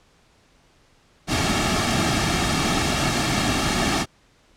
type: noise with comb filter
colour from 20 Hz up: pink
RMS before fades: -21 dBFS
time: 1.27-4.06 s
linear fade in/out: 50 ms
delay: 2 ms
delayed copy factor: -0.65
effects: pink hiss -58 dBFS RMS until 4.56 s + low-pass 7000 Hz 12 dB/octave

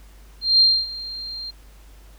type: tone with ADSR envelope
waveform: sine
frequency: 4186 Hz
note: C8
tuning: in tune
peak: -10 dBFS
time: 0.41-1.51 s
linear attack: 190 ms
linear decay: 260 ms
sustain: -19 dB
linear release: 13 ms
effects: added 50 Hz sine -44 dBFS peak until 2.18 s + pink hiss -54 dBFS RMS until 2.18 s

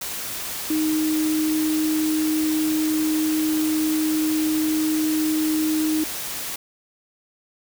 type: tone in noise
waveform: sine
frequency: 311.1 Hz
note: D#4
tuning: in tune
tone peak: -19 dBFS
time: 0.7-6.04 s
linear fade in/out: 5 ms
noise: white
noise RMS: -30 dBFS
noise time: 0.01-6.56 s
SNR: +8 dB
effects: none

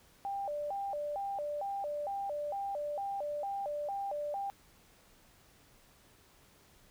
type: tone with vibrato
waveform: sine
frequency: 684 Hz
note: F5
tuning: 36 cents flat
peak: -34 dBFS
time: 0.25-4.5 s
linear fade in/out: 0 ms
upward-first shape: square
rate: 2.2 Hz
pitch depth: 260 cents each way
effects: pink hiss -63 dBFS RMS until 6.9 s

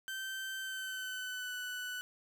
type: tone with pitch glide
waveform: 30% pulse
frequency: 1550 to 1489.4 Hz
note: G6 to F#6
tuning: -20 to +11 cents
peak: -36 dBFS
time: 0.08-2.01 s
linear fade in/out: 0 ms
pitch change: -69 cents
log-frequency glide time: 0.59-1.54 s
effects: none

